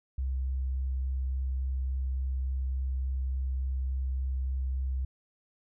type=tone with vibrato; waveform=sine; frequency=65.41 Hz; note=C2; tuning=in tune; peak=-28 dBFS; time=0.18-5.05 s; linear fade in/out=5 ms; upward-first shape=sine; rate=3.5 Hz; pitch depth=8 cents each way; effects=none